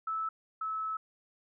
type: tone pair in turn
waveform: sine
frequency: 1309 / 1300 Hz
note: E6 / E6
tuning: -13 / -24 cents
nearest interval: unison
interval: 11 cents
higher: first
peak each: -31 / -32 dBFS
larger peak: first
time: 0.07-0.29 / 0.61-0.97 s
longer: second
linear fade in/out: 5 ms
effects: none